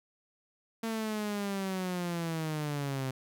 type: linear sweep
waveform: sawtooth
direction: down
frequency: 227.4 to 129.6 Hz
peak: -28 dBFS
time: 0.83-3.11 s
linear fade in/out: 5 ms
effects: none